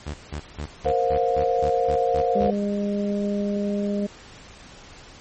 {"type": "tone bursts", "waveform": "sawtooth", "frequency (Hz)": 74.3, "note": "D2", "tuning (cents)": 21, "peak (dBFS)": -24, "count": 10, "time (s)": [0.06, 2.48], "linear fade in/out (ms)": 10, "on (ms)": 80, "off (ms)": 180}
{"type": "chord", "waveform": "sine", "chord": "Bb suspended second", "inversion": "none", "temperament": "equal with one note detuned", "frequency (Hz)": [466.2, 523.3, 711.9], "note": ["Bb4", "C5", "F5"], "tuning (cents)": [0, 0, 33], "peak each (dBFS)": -23, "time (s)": [0.85, 2.51], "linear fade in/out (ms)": 10}
{"type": "harmonic tone", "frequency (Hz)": 203.4, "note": "G#3", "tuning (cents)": -36, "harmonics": [1, 2, 3], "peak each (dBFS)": [-23, -29, -30], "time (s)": [2.35, 4.07], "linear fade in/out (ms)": 10}
{"effects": ["pink hiss -45 dBFS RMS until 5.2 s", "MP3 32 kbps"]}